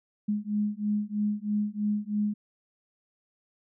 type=beating tone pair; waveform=sine; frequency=207.2 / 210.3 Hz; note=G#3 / G#3; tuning=-4 / +22 cents; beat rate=3.1 Hz; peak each=-29 dBFS; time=0.28-2.34 s; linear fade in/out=10 ms; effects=none